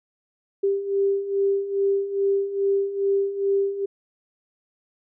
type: beating tone pair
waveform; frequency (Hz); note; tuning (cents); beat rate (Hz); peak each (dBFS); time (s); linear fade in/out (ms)
sine; 393.8 / 396.2; G4 / G4; +8 / +18; 2.4; -26 / -21; 0.63-3.86; 10
effects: none